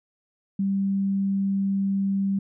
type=tone; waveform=sine; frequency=196 Hz; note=G3; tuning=in tune; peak=-21 dBFS; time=0.59-2.39 s; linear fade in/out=5 ms; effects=none